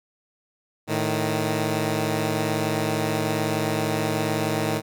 10% pulse tone pair together, 110 / 155.56 Hz, A2 / D#3, 0 / 0 cents, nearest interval tritone, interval 600 cents, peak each -17 dBFS, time 0.87-4.82 s, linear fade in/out 50 ms, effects none

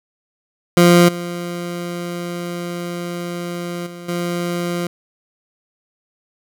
20% pulse tone with level steps, 174.1 Hz, F3, 5 cents flat, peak -3 / -19 / -27 / -15 dBFS, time 0.77-4.87 s, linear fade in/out 2 ms, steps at 1.08 / 3.86 / 4.08 s, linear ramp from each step 10 ms, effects none

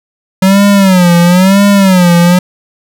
square tone with vibrato, 186.4 Hz, F#3, 13 cents sharp, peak -4 dBFS, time 0.42-2.39 s, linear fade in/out 5 ms, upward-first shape sine, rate 1 Hz, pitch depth 140 cents each way, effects none

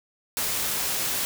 white noise, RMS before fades -27 dBFS, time 0.37-1.25 s, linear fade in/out 0 ms, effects none

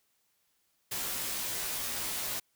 white noise with comb filter, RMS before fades -35 dBFS, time 0.91-2.4 s, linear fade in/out 10 ms, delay 14 ms, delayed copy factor -0.9, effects white hiss -74 dBFS RMS until 2.55 s

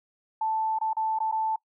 sine tone with dropouts, 880 Hz, A5, in tune, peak -24 dBFS, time 0.41-1.56 s, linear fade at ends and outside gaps 5 ms, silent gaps 0.787-0.812 / 0.932-0.967 / 1.188-1.202 / 1.315-1.323 s, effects noise-tail reverb RT60 0.1 s tail -22 dB re dry

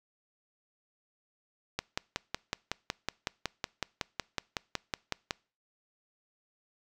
click train, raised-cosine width 0.2 ms, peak -13 dBFS, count 20, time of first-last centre 1.79-5.309 s, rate 5.4 Hz, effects noise-tail reverb RT60 0.4 s tail -25 dB re dry

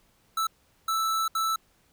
square tone bursts at uneven times, 1318 Hz, E6, 1 cent flat, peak -25 dBFS, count 3, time 0.37-0.47 / 0.88-1.28 / 1.35-1.56 s, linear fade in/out 5 ms, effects pink hiss -65 dBFS RMS until 1.92 s

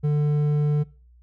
sine tone with hard clipping, 148.1 Hz, D3, 15 cents sharp, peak -20 dBFS, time 0.03-0.84 s, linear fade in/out 20 ms, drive 6 dB, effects noise-tail reverb RT60 0.4 s tail -22 dB re dry + added 60 Hz sine -50 dBFS peak until 1.22 s

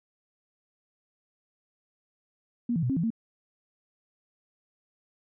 sine tone with pitch steps, 238.3 / 165.7 / 123.5 / 269.3 / 167.2 / 227.1 Hz, A#3 / E3 / B2 / C#4 / E3 / A#3, +38 / +9 / 0 / -50 / +25 / -45 cents, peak -24 dBFS, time 2.69-3.104 s, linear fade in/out 5 ms, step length 69 ms, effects none

